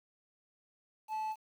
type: tone with quantisation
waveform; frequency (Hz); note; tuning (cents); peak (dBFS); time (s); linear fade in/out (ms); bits
triangle; 869; A5; -22; -32; 1.08-1.36; 50; 10
effects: none